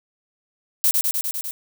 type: noise with echo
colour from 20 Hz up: violet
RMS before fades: -17 dBFS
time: 0.84-0.91 s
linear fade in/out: 0 ms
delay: 100 ms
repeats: 6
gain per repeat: -2 dB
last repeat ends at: 1.51 s
effects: none